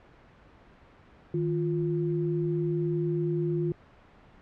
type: tone pair together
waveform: sine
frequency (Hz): 156.18 / 349.2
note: D#3 / F4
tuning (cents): +7 / 0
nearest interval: octave + major second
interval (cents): 1393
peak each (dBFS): -28 / -28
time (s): 1.34-3.72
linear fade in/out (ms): 2
effects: pink hiss -55 dBFS RMS until 4.41 s + low-pass 2000 Hz 12 dB/octave